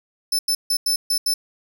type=tone bursts at uneven times; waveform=sawtooth; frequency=5274 Hz; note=E8; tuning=in tune; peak=-15 dBFS; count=6; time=0.32-0.39 / 0.48-0.55 / 0.7-0.77 / 0.86-0.96 / 1.1-1.18 / 1.26-1.34 s; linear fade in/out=5 ms; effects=none